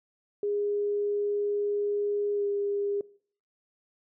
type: tone with pitch glide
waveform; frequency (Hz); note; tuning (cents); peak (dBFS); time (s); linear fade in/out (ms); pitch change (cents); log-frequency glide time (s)
sine; 410.5 to 404.8; G#4 to G#4; -20 to -44; -26; 0.43-3.01; 2; -24; 2.34-2.44
effects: noise-tail reverb RT60 0.5 s tail -21 dB re dry

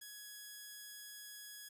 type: tone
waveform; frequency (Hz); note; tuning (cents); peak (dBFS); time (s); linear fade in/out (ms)
5% pulse; 1673; G#6; +12; -38; 0.01-1.69; 10
effects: resampled to 32000 Hz + 12-bit

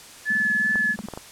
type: tone with vibrato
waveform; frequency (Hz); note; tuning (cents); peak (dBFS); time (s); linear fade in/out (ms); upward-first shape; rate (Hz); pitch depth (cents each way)
sine; 1724; A6; -36; -19; 0.25-0.96; 50; triangle; 2.7; 13
type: tone bursts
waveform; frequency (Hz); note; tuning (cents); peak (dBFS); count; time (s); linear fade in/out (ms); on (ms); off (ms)
sine; 210; G#3; +19; -29; 16; 0.3-1.061; 5; 26; 23
type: clicks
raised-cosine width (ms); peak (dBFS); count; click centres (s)
1; -19; 5; 0.757 / 0.99 / 1.086 / 1.137 / 1.175
effects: white hiss -44 dBFS RMS until 1.31 s + low-pass 10000 Hz 12 dB/octave

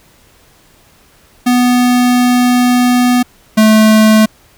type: tone pair in turn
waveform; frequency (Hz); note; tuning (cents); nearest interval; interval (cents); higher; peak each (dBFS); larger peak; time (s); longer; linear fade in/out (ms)
square; 246.9 / 217.1; B3 / A3; 0 / -23; major second; 223; first; -8 / -5; second; 1.46-3.23 / 3.57-4.26; first; 10
effects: pink hiss -47 dBFS RMS until 4.57 s

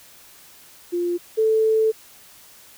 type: tone pair in turn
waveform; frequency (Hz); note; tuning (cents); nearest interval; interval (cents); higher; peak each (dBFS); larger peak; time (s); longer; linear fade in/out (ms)
sine; 349.2 / 440; F4 / A4; 0 / 0; major third; 400; second; -20 / -15; second; 0.92-1.18 / 1.37-1.92; second; 20
effects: white hiss -48 dBFS RMS until 2.77 s

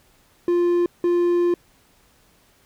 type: tone bursts at uneven times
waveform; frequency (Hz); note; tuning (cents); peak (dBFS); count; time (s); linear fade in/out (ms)
triangle; 349.2; F4; 0; -14; 2; 0.48-0.86 / 1.04-1.54; 2
effects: pink hiss -58 dBFS RMS until 2.65 s

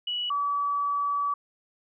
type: tone pair in turn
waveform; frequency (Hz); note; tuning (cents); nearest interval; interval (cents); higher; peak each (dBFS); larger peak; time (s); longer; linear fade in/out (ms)
sine; 2938 / 1145.9; F#7 / D6; -13 / -43; octave + major third; 1630; first; -27 / -24; second; 0.07-0.3 / 0.3-1.34; second; 5
effects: none

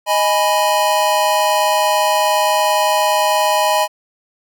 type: chord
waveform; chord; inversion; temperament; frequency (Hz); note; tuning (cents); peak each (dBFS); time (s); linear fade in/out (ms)
square; G# minor; second; equal; 622.3 / 830.6 / 987.8; D#5 / G#5 / B5; 0 / 0 / 0; -18; 0.06-3.88; 50
effects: none

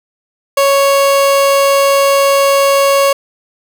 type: tone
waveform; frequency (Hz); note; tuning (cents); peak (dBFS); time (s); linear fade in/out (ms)
30% pulse; 554.4; C#5; 0; -5; 0.57-3.13; 5
effects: none

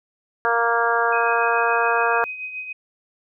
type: harmonic tone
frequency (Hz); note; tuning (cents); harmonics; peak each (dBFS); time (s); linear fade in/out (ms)
233.1; A#3; 0; 2 / 3 / 4 / 5 / 6 / 7; -24 / -24 / -24 / -24 / -24 / -24; 0.45-2.24; 0
type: tone with tremolo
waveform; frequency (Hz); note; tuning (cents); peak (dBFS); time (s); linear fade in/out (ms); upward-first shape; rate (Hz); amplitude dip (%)
sine; 2513; D#7; +17; -26; 1.12-2.73; 10; triangle; 7; 60
effects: none

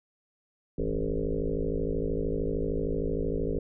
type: tone with frequency modulation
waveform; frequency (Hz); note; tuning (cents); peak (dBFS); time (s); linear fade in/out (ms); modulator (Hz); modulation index
sine; 219.3; A3; -6; -26; 0.78-3.59; 5; 53.1; 5.2
effects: none

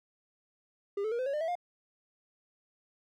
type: tone with pitch steps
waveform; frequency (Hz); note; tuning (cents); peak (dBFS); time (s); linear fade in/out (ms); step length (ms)
triangle; 401.5 / 435.3 / 472 / 511.7 / 554.8 / 601.6 / 652.2 / 707.2; G4 / A4 / A#4 / C5 / C#5 / D5 / E5 / F5; +41 / -19 / +22 / -39 / +1 / +42 / -19 / +22; -28; 0.97-1.554; 5; 73
effects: none

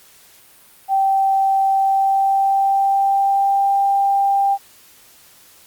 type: tone with pitch glide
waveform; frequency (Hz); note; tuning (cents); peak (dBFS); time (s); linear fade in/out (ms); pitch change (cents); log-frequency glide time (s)
sine; 778 to 792.5; G5 to G5; -13 to +19; -13; 0.88-4.58; 50; +32; 1.75-3.78
effects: white hiss -48 dBFS RMS until 5.66 s + Opus 48 kbps

